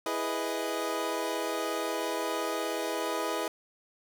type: chord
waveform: 25% pulse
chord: E major seventh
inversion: none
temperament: equal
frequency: 329.6 / 415.3 / 493.9 / 622.3 Hz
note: E4 / G#4 / B4 / D#5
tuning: 0 / 0 / 0 / 0 cents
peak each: -32 dBFS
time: 0.06-3.48 s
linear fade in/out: 2 ms
effects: none